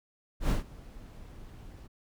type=noise with ADSR envelope; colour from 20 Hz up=brown; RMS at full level=-24 dBFS; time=0.4-1.88 s; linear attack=100 ms; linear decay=130 ms; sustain=-23 dB; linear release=23 ms; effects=none